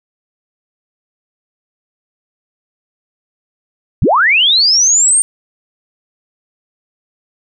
sine linear sweep, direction up, 47.29 to 8870 Hz, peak -7 dBFS, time 4.02-5.22 s, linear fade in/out 0 ms, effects none

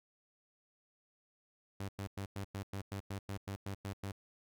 sawtooth tone bursts, 98.6 Hz, G2, 11 cents sharp, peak -35 dBFS, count 13, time 1.8-4.119 s, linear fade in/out 5 ms, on 87 ms, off 99 ms, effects none

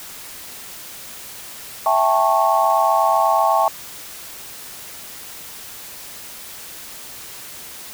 sine chord, A dominant seventh, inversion second, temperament just, 660 / 792 / 880 / 1100 Hz, E5 / G5 / A5 / C#6, +2 / +18 / 0 / -14 cents, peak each -19 dBFS, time 1.86-3.68 s, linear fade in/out 2 ms, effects white hiss -36 dBFS RMS until 7.93 s

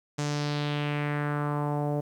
sawtooth tone with low-pass filter sweep, 146.83 Hz, D3, in tune, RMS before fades -29 dBFS, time 0.18-2.01 s, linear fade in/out 10 ms, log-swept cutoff 7100 to 590 Hz, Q 2.4, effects 10-bit

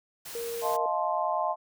white noise, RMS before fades -41 dBFS, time 0.25-0.77 s, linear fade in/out 10 ms
sine tone, 467 Hz, A#4, 3 cents sharp, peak -32 dBFS, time 0.35-0.86 s, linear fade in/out 2 ms
sine chord, F dominant seventh, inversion third, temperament just, 628.6 / 698.5 / 873.1 / 1047.7 Hz, Eb5 / F5 / A5 / C6, +18 / 0 / -14 / +2 cents, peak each -31 dBFS, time 0.61-1.56 s, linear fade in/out 50 ms
effects none

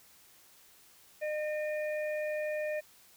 harmonic tone, 608 Hz, D#5, 40 cents flat, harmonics 1 / 3 / 4, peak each -32 / -42 / -44 dBFS, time 1.21-2.81 s, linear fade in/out 20 ms, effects white hiss -60 dBFS RMS until 3.16 s

